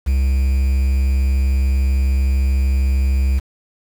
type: tone with quantisation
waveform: triangle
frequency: 66.6 Hz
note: C2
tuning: 31 cents sharp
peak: -11 dBFS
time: 0.06-3.4 s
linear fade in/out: 20 ms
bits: 6
effects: none